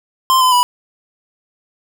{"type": "tone with pitch steps", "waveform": "square", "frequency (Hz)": [1045, 1017, 982], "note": ["C6", "C6", "B5"], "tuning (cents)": [-2, -50, -10], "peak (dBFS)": -10, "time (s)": [0.3, 0.63], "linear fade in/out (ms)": 0, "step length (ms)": 110, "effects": []}